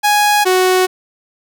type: tone pair in turn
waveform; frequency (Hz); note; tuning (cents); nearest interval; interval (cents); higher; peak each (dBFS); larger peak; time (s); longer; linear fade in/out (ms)
sawtooth; 830.6 / 370; G#5 / F#4; 0 / 0; octave + major second; 1400; first; -6; neither; 0.03-0.45 / 0.45-0.87; neither; 20
effects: none